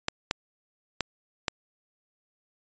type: clicks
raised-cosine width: 0.2 ms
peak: -8 dBFS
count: 4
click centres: 0.084 / 0.311 / 1.007 / 1.482 s
effects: resampled to 16000 Hz